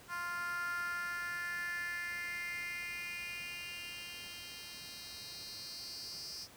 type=tone with high-pass filter sweep; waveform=10% pulse; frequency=349.2 Hz; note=F4; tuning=in tune; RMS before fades=-42 dBFS; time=0.08-6.48 s; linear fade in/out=50 ms; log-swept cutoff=1200 to 5100 Hz; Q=5.4; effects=pink hiss -57 dBFS RMS until 6.56 s + high-pass 60 Hz 12 dB/octave